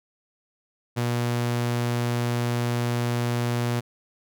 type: tone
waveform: sawtooth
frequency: 120 Hz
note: B2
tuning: 49 cents flat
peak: -19 dBFS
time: 0.96-3.81 s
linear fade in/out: 20 ms
effects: none